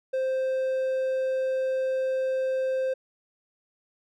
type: tone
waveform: triangle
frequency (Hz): 523.3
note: C5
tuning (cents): 0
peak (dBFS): -22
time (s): 0.13-2.94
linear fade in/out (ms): 10
effects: none